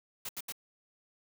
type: noise bursts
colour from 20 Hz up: white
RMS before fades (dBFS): -39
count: 3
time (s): 0.25-0.523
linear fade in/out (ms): 5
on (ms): 41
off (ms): 75
effects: none